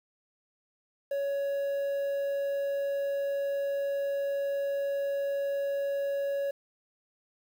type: tone with quantisation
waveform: triangle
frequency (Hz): 559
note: C#5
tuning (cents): +14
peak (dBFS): -26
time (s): 1.11-6.51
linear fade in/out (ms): 5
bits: 9
effects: none